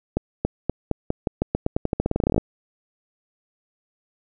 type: accelerating click train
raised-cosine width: 2 ms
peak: -7 dBFS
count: 24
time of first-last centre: 0.17-2.38 s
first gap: 280 ms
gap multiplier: 0.88
effects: none